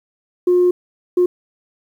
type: tone bursts at uneven times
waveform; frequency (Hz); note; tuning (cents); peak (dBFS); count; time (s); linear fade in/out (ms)
sine; 357.9; F4; +42; -9; 2; 0.47-0.71 / 1.17-1.26; 5
effects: tanh soft clip ceiling -7 dBFS + 8-bit